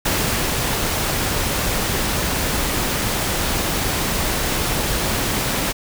pink noise with ADSR envelope, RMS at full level -19 dBFS, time 0.05-5.73 s, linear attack 7 ms, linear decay 420 ms, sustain -2 dB, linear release 20 ms, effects none

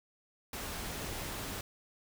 pink noise, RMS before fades -40 dBFS, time 0.53-1.61 s, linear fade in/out 2 ms, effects none

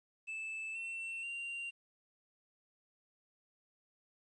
triangle tone with pitch steps, 2630 / 2699 / 2770 Hz, E7 / E7 / F7, -5 / +40 / -15 cents, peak -38 dBFS, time 0.27-1.71 s, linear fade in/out 20 ms, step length 480 ms, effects resampled to 22050 Hz + 12-bit

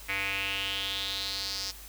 square tone with band-pass filter sweep, 98 Hz, G2, in tune, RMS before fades -33 dBFS, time 0.08-1.72 s, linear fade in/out 20 ms, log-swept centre 2200 to 5200 Hz, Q 5, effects added 50 Hz sine -48 dBFS peak until 1.88 s + white hiss -48 dBFS RMS until 1.88 s

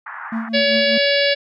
white band-pass noise, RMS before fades -32 dBFS, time 0.06-0.49 s, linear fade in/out 5 ms, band 820 to 1800 Hz, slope 48 dB/octave
triangle tone with tremolo, 225.5 Hz, A3, 43 cents sharp, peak -17 dBFS, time 0.32-0.98 s, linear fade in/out 5 ms, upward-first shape triangle, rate 5.1 Hz, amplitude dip 80%
harmonic tone, 566 Hz, C#5, 36 cents sharp, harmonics 1 / 3 / 4 / 5 / 6 / 7 / 8 / 9, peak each -17 / -22 / -23 / -24 / -25 / -25 / -26 / -27 dBFS, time 0.53-1.35 s, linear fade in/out 20 ms
effects none

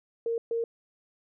sine tone bursts at uneven times, 461.9 Hz, A#4, 16 cents flat, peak -26 dBFS, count 2, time 0.26-0.38 / 0.51-0.64 s, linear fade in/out 2 ms, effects none

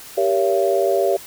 sine chord, G diminished seventh, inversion none, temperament just, 392 / 470.4 / 564.5 / 677.4 Hz, G4 / Bb4 / Db5 / Fb5, 0 / +16 / +31 / +47 cents, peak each -19 / -24 / -20 / -21 dBFS, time 0.17-1.17 s, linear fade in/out 10 ms, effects white hiss -39 dBFS RMS until 1.26 s

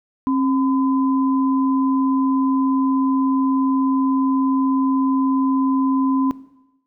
sine tone pair together, 267.7 / 1013.5 Hz, C4 / B5, +40 / +45 cents, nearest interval octave + major seventh, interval 2305 cents, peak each -16 / -25 dBFS, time 0.27-6.31 s, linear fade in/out 0 ms, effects noise-tail reverb RT60 0.9 s tail -17 dB re dry

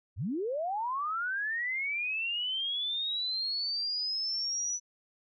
sine linear sweep, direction up, 67.9 to 5960 Hz, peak -30 dBFS, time 0.16-4.8 s, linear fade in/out 50 ms, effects none

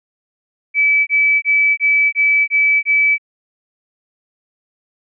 sine tone bursts, 2300 Hz, D7, 37 cents flat, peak -10 dBFS, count 7, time 0.74-3.182 s, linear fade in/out 50 ms, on 330 ms, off 22 ms, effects none

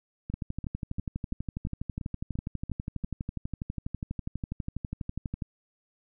two click trains, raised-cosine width 5 ms, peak -23 / -20 dBFS, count 9 / 63, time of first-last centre 0.3-3.04 / 0.34-5.422 s, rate 2.92 / 12.2 Hz, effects none

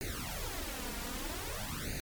pink noise with flanger, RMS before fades -39 dBFS, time 0.01-2 s, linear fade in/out 0 ms, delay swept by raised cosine 0.45 to 4.25 ms, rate 0.52 Hz, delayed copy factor +0.95, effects MP3 96 kbps

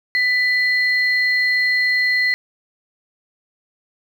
sine tone pair together, 1990 / 4217 Hz, B6 / C8, +13 / +13 cents, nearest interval octave + minor second, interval 1300 cents, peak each -15 / -24 dBFS, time 0.15-2.34 s, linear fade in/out 0 ms, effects 7-bit

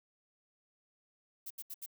violet noise bursts, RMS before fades -43 dBFS, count 4, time 1.46-1.862 s, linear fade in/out 10 ms, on 45 ms, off 74 ms, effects none

